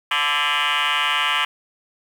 sine tone with frequency modulation, 2058 Hz, C7, 29 cents flat, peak -15 dBFS, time 0.11-1.45 s, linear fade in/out 5 ms, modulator 148 Hz, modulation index 7.5, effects tanh soft clip ceiling -16 dBFS + 7-bit

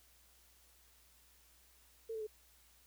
sine tone with pitch steps, 450.6 / 439.3 / 428.3 Hz, A4 / A4 / A4, +41 / -3 / -47 cents, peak -39 dBFS, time 2.09-2.27 s, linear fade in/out 10 ms, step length 60 ms, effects added 60 Hz sine -70 dBFS peak until 2.86 s + white hiss -67 dBFS RMS until 2.86 s

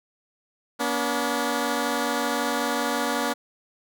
10% pulse tone pair together, 240 / 285.4 Hz, B3 / D4, -49 / -49 cents, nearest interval minor third, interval 300 cents, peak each -18 dBFS, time 0.79-3.34 s, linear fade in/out 20 ms, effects none

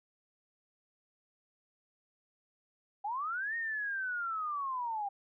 sine linear two-way sweep, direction up then down, 784 to 1864.7 to 784 Hz, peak -33 dBFS, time 3.04-5.09 s, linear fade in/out 10 ms, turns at 3.56 s, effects none

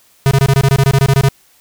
square tone bursts, 136.7 Hz, C#3, 24 cents flat, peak -8 dBFS, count 14, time 0.26-1.286 s, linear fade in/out 0 ms, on 51 ms, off 24 ms, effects white hiss -51 dBFS RMS until 1.6 s

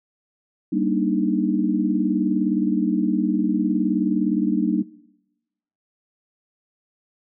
sine chord, Eb major seventh, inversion first, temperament just, 194.45 / 233.3 / 291.7 / 311.1 Hz, G3 / Bb3 / D4 / Eb4, -14 / +2 / -12 / 0 cents, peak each -24 dBFS, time 0.72-4.83 s, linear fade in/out 10 ms, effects noise-tail reverb RT60 1.0 s tail -21 dB re dry

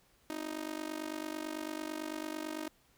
sawtooth tone with amplitude modulation, 311.5 Hz, D#4, 2 cents sharp, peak -30 dBFS, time 0.3-2.68 s, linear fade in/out 0 ms, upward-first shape sine, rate 49 Hz, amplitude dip 90%, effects pink hiss -68 dBFS RMS until 2.97 s

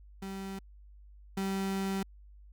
35% pulse tone pair in turn, 193.7 / 193.7 Hz, G3 / G3, -20 / -20 cents, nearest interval unison, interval 0 cents, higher neither, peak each -36 / -29 dBFS, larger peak second, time 0.22-0.59 / 1.37-2.03 s, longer second, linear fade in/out 5 ms, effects added 50 Hz sine -51 dBFS peak until 2.52 s

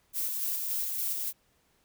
violet noise with tremolo, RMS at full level -31 dBFS, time 0.13-1.33 s, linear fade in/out 50 ms, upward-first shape square, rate 3.5 Hz, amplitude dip 25%, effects pink hiss -69 dBFS RMS until 1.84 s

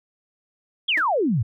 sine exponential sweep, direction down, 3448 to 98.1 Hz, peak -18 dBFS, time 0.88-1.43 s, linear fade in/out 10 ms
sawtooth tone with exponential decay, 313.6 Hz, D#4, 14 cents sharp, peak -26 dBFS, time 0.97-1.06 s, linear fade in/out 5 ms, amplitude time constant 19 ms
effects none

